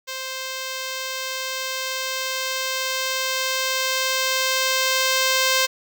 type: tone with level ramp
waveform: 5% pulse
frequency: 523.3 Hz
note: C5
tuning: in tune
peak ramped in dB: -17 to -5 dBFS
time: 0.07-5.67 s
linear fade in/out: 20 ms
effects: none